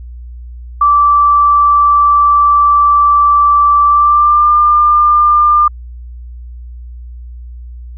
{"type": "tone with pitch glide", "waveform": "sine", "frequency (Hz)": [1165, 1198.4], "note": ["D6", "D6"], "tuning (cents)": [-14, 35], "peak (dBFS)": -5, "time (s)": [0.81, 5.68], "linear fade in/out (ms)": 5, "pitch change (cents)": 49, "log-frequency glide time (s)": [3.86, 4.5], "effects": ["added 60 Hz sine -26 dBFS peak until 7.97 s"]}